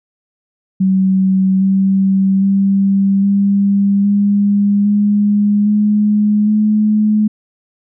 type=tone with pitch steps; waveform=sine; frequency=189.9 / 193 / 196.14 / 199.34 / 202.6 / 205.9 / 209.3 / 212.7 Hz; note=F#3 / G3 / G3 / G3 / G#3 / G#3 / G#3 / G#3; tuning=+45 / -27 / +1 / +29 / -43 / -15 / +14 / +42 cents; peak=-9 dBFS; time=0.8-7.28 s; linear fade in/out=10 ms; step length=810 ms; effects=none